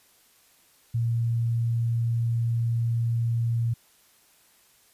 sine tone, 116.54 Hz, A#2, in tune, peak -22 dBFS, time 0.94-3.74 s, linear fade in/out 10 ms, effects white hiss -60 dBFS RMS until 4.93 s + resampled to 32000 Hz

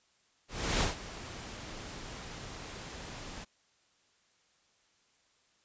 pink noise with ADSR envelope, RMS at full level -28 dBFS, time 0.48-3.45 s, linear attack 330 ms, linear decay 140 ms, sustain -16 dB, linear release 19 ms, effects white hiss -70 dBFS RMS until 5.64 s + resampled to 16000 Hz

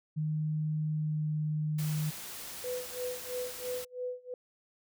sine tone with pitch glide, 154.1 to 152.95 Hz, D#3 to D#3, -16 to -29 cents, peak -29 dBFS, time 0.16-2.11 s, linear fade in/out 20 ms, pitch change -13 cents, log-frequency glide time 0.89-1.24 s
white noise, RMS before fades -43 dBFS, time 1.78-3.85 s, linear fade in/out 10 ms
sine tone with tremolo, 498.7 Hz, B4, 17 cents sharp, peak -32 dBFS, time 2.64-4.34 s, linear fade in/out 2 ms, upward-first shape sine, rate 3 Hz, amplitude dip 95%
effects none

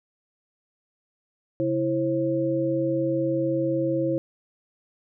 sine tone cluster, 136.8 / 330 / 534 Hz, C#3 / E4 / C5, -23 / +2 / +35 cents, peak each -30 / -24 / -26 dBFS, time 1.6-4.18 s, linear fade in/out 0 ms, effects none

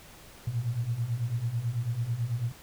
sine beating tone pair, 112.5 / 121.6 Hz, A2 / B2, +39 / -26 cents, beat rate 9.1 Hz, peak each -33 / -29 dBFS, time 0.47-2.52 s, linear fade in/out 5 ms, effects pink hiss -51 dBFS RMS until 2.62 s

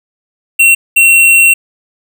square tone bursts at uneven times, 2727 Hz, F7, 42 cents flat, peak -4 dBFS, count 2, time 0.59-0.75 / 0.96-1.54 s, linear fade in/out 10 ms, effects none

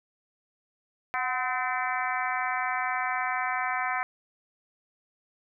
harmonic tone with a mistuned harmonic, 255.8 Hz, C4, 39 cents flat, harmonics 3 / 4 / 5 / 6 / 7 / 8 / 9, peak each -32 / -33 / -34 / -35 / -35 / -36 / -37 dBFS, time 1.14-4.03 s, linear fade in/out 0 ms, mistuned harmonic 3, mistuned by -53 cents, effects none

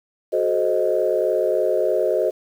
sine chord, F# diminished seventh, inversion none, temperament equal with one note detuned, 370 / 433.2 / 523.3 / 622.3 Hz, F#4 / A4 / C5 / Eb5, 0 / -27 / 0 / 0 cents, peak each -23 / -23 / -22 / -21 dBFS, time 0.32-2.31 s, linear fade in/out 20 ms, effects tanh soft clip ceiling -7 dBFS + 8-bit

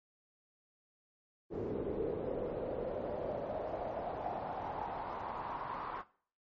brown noise with band-pass filter sweep, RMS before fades -39 dBFS, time 1.5-6.04 s, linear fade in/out 50 ms, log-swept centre 390 to 1100 Hz, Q 4, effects noise-tail reverb RT60 0.5 s tail -19 dB re dry + MP3 32 kbps

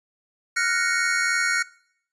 square chord, Gb major seventh, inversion third, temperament equal, 1396.9 / 1480 / 1864.7 / 2217 Hz, F6 / Gb6 / Bb6 / Db7, 0 / 0 / 0 / 0 cents, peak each -27 dBFS, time 0.56-1.63 s, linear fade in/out 10 ms, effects noise-tail reverb RT60 0.7 s tail -22 dB re dry + resampled to 22050 Hz

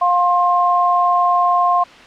sine tone pair together, 708.6 / 1061 Hz, F5 / C6, +25 / +24 cents, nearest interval perfect fifth, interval 699 cents, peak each -15 / -14 dBFS, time 0.01-1.84 s, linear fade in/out 10 ms, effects white hiss -40 dBFS RMS until 2.06 s + low-pass 3000 Hz 12 dB/octave

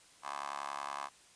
15% pulse tone with high-pass filter, 70.6 Hz, C#2, 32 cents sharp, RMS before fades -41 dBFS, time 0.22-1.1 s, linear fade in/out 50 ms, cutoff 960 Hz, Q 9.4, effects white hiss -61 dBFS RMS until 1.35 s + resampled to 22050 Hz

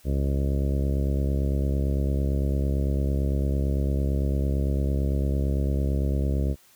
harmonic tone, 68.9 Hz, C#2, 10 cents flat, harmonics 1 / 2 / 3 / 4 / 5 / 6 / 7 / 8 / 9, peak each -23 / -29 / -33 / -35 / -37 / -39 / -40 / -41 / -42 dBFS, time 0.04-6.56 s, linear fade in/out 50 ms, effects white hiss -57 dBFS RMS until 6.75 s

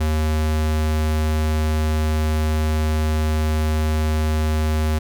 square tone, 77.6 Hz, D#2, 4 cents flat, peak -18 dBFS, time 0-4.99 s, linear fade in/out 10 ms, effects none

